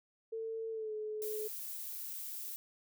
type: tone with pitch glide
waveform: sine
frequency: 448.5 to 428.5 Hz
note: A4 to A4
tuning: +33 to -46 cents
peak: -37 dBFS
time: 0.32-1.48 s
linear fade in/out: 10 ms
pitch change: -79 cents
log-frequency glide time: 0.71-0.93 s
type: noise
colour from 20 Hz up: violet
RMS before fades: -43 dBFS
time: 1.22-2.56 s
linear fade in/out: 0 ms
effects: none